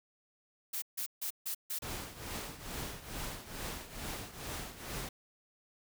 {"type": "noise bursts", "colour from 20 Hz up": "blue", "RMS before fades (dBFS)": -37, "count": 5, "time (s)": [0.73, 1.79], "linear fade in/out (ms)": 10, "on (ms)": 92, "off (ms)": 150}
{"type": "noise with tremolo", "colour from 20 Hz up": "pink", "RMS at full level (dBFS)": -39, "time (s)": [1.82, 5.09], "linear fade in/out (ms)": 5, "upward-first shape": "triangle", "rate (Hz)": 2.3, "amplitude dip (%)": 80}
{"effects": []}